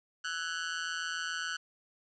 sawtooth tone with amplitude modulation, 1488 Hz, F#6, 9 cents sharp, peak -26 dBFS, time 0.24-1.57 s, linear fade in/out 10 ms, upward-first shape sine, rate 167 Hz, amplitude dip 95%, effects resampled to 16000 Hz + 10-bit

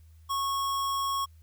square tone, 1100 Hz, C#6, 14 cents flat, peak -28 dBFS, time 0.29-1.26 s, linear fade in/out 20 ms, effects added 80 Hz sine -51 dBFS peak until 1.42 s + white hiss -70 dBFS RMS until 1.42 s

